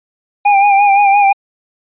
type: tone with vibrato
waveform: square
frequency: 804 Hz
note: G5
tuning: 44 cents sharp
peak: -7 dBFS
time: 0.45-1.33 s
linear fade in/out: 10 ms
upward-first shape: sine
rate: 5.8 Hz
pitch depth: 45 cents each way
effects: resampled to 8000 Hz